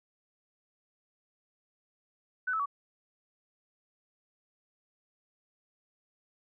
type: tone with pitch steps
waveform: sine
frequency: 1500 / 1305.8 / 1136.8 Hz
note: F#6 / E6 / C#6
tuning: +23 / -17 / +43 cents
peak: -28 dBFS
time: 2.47-2.659 s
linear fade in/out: 10 ms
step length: 63 ms
effects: none